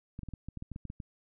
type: clicks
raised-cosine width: 5 ms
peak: -28 dBFS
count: 12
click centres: 0.191 / 0.233 / 0.287 / 0.337 / 0.486 / 0.573 / 0.624 / 0.717 / 0.761 / 0.853 / 0.901 / 1.002 s
effects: none